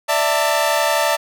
sawtooth chord, D suspended second, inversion none, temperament equal with one note detuned, 587.3 / 659.3 / 896.4 Hz, D5 / E5 / A5, 0 / 0 / +32 cents, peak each -16 dBFS, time 0.08-1.17 s, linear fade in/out 20 ms, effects none

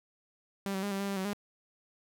sawtooth tone with pitch steps, 197.1 / 191.1 / 202.7 / 195.4 / 199 / 197.6 / 188.9 / 204 Hz, G3 / G3 / G#3 / G3 / G3 / G3 / F#3 / G#3, +10 / -44 / -42 / -5 / +26 / +14 / +36 / -31 cents, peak -28 dBFS, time 0.66-1.332 s, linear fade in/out 0 ms, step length 84 ms, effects none

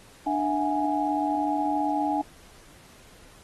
sine tone cluster, 296.7 / 655 / 732 / 831 Hz, D4 / E5 / F#5 / G#5, +18 / -11 / -19 / +1 cents, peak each -27 / -34 / -32 / -26 dBFS, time 0.26-2.22 s, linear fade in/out 10 ms, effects pink hiss -53 dBFS RMS until 3.43 s + AAC 32 kbps

